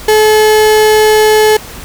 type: tone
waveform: 35% pulse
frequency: 430 Hz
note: A4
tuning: 40 cents flat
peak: -3 dBFS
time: 0.08-1.57 s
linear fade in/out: 5 ms
effects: added 50 Hz sine -37 dBFS peak until 1.84 s + pink hiss -29 dBFS RMS until 1.84 s